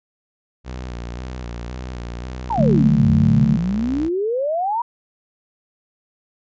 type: tone with vibrato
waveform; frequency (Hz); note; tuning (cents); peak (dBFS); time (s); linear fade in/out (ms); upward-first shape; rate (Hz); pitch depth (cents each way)
sawtooth; 61; B1; -21; -24; 0.64-4.1; 50; square; 1.9; 55
type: exponential two-way sweep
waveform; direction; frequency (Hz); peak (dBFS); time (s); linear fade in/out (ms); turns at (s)
sine; down then up; 974 to 82.41 to 974; -18; 2.5-4.82; 5; 3.11
type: chord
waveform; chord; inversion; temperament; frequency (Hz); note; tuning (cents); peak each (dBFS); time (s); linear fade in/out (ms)
sine; D major; none; equal; 146.83 / 185 / 220; D3 / F#3 / A3; 0 / 0 / 0; -16 / -20 / -16; 2.58-3.57; 5
effects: resampled to 16000 Hz